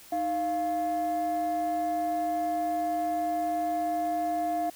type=tone pair together; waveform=sine; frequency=311.1 / 698.4 Hz; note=D#4 / F5; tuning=0 / 0 cents; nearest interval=octave + major second; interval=1400 cents; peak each=-31 / -25 dBFS; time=0.12-4.7 s; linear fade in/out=5 ms; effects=tanh soft clip ceiling -23 dBFS + white hiss -51 dBFS RMS until 4.75 s